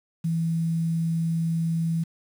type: tone with quantisation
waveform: sine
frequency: 164.81 Hz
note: E3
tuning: in tune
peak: -22 dBFS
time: 0.24-2.04 s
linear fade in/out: 10 ms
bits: 8
effects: none